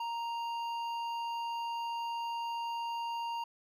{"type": "tone with hard clipping", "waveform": "sine", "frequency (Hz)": 932.3, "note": "A#5", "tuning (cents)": 0, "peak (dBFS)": -36, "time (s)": [0, 3.44], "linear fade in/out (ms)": 5, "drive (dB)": 9, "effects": []}